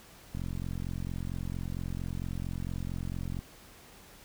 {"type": "click train", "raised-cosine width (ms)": 5, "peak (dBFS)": -24, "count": 136, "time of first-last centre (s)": [0.35, 3.391], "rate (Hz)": 44.4, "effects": ["pink hiss -54 dBFS RMS until 4.24 s"]}